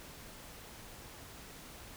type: silence
effects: pink hiss -51 dBFS RMS until 1.96 s